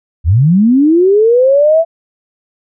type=linear sweep; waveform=sine; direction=up; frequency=69.6 to 671 Hz; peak=-5 dBFS; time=0.24-1.85 s; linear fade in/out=50 ms; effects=none